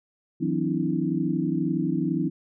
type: tone cluster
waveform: sine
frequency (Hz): 160.6 / 182.7 / 257.7 / 295 / 327.1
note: E3 / F#3 / C4 / D4 / E4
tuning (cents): -45 / -22 / -26 / +8 / -13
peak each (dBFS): -29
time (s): 0.4-2.3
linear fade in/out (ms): 20
effects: none

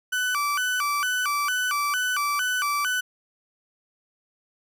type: tone with vibrato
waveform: 35% pulse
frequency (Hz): 1318.5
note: E6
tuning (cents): 0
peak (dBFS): -21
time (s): 0.12-3.01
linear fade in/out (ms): 10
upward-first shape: square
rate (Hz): 2.2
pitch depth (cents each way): 220
effects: none

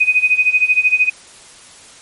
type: tone with tremolo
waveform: sine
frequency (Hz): 2500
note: D#7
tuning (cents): +8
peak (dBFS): -7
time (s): 0-1.1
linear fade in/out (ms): 10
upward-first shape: sine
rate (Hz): 13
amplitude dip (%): 85
effects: white hiss -41 dBFS RMS until 2.01 s + MP3 48 kbps

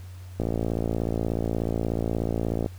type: click train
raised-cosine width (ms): 2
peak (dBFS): -13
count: 129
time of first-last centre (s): 0.4-2.661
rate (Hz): 56.6
effects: added 91 Hz sine -38 dBFS peak until 2.78 s + pink hiss -54 dBFS RMS until 2.78 s

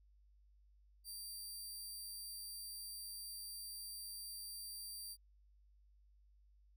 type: tone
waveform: 15% pulse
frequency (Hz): 4699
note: D8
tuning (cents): 0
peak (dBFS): -40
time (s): 1.04-5.17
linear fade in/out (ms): 50
effects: added 50 Hz sine -65 dBFS peak until 6.76 s

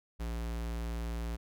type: tone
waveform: square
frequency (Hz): 57.5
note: A#1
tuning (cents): -23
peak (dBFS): -35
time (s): 0.19-1.37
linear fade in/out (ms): 20
effects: none

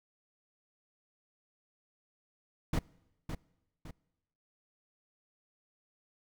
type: noise with echo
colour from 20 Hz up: brown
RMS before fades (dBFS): -29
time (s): 2.73-2.79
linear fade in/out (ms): 5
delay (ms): 560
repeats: 2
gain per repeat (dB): -8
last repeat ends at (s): 3.91
effects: noise-tail reverb RT60 1.0 s tail -24 dB re dry

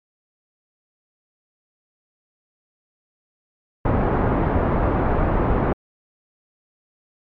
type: low-pass noise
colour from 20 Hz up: pink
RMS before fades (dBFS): -19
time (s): 3.85-5.73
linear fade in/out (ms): 5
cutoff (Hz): 1100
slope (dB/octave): 12
effects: low-pass 2000 Hz 12 dB/octave + MP3 48 kbps

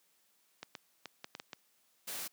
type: clicks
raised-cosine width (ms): 0.2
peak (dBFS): -25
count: 7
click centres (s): 0.63 / 0.752 / 1.057 / 1.244 / 1.351 / 1.399 / 1.532
type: noise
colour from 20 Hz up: white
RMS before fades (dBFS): -41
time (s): 2.07-2.28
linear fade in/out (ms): 10
effects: white hiss -72 dBFS RMS until 2.32 s + high-pass 150 Hz 12 dB/octave

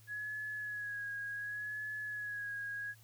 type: tone with vibrato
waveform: sine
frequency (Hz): 1675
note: G#6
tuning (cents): +14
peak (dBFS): -38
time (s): 0.07-2.95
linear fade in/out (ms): 50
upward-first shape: sine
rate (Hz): 0.68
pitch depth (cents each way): 35
effects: added 110 Hz sine -59 dBFS peak until 3.03 s + white hiss -65 dBFS RMS until 3.03 s

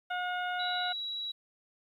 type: harmonic tone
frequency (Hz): 721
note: F#5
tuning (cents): -45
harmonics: 1 / 2 / 3 / 4 / 5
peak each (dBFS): -34 / -35 / -46 / -44 / -47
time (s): 0.1-0.93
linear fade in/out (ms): 10
type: tone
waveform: sine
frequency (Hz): 3892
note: B7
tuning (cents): -26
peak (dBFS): -34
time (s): 0.59-1.32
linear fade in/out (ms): 10
effects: 11-bit

